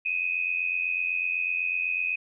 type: tone pair together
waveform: sine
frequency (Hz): 2489 / 2577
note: D#7 / E7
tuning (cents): 0 / -40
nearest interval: minor second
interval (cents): 60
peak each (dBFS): -27 / -29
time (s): 0.05-2.16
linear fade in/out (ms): 10
effects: none